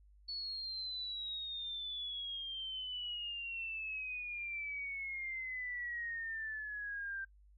sine exponential sweep, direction down, 4435 to 1568 Hz, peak -39 dBFS, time 0.28-7.25 s, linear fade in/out 10 ms, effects noise-tail reverb RT60 0.1 s tail -21 dB re dry + added 50 Hz sine -60 dBFS peak until 7.57 s

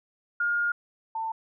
sine tone pair in turn, 1419 / 893.9 Hz, F6 / A5, +27 / +27 cents, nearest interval minor sixth, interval 800 cents, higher first, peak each -23 / -28 dBFS, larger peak first, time 0.4-0.72 / 1.15-1.32 s, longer first, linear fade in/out 5 ms, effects none

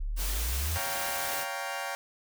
sine exponential sweep, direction up, 32.87 to 87.31 Hz, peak -29 dBFS, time 0-0.78 s, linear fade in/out 10 ms
white noise, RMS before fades -35 dBFS, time 0.16-1.46 s, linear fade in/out 50 ms
20% pulse chord, G half-diminished seventh, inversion second, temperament equal with one note detuned, 558.5 / 698.5 / 784 / 932.3 Hz, Db5 / F5 / G5 / Bb5, +13 / 0 / 0 / 0 cents, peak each -34 / -34 / -32 / -35 dBFS, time 0.76-1.95 s, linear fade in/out 0 ms
effects none

